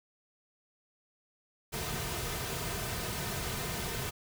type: noise with comb filter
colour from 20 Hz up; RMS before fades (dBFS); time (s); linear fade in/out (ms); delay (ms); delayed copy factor
pink; -36; 1.72-4.11; 20; 3.6; -0.55
effects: none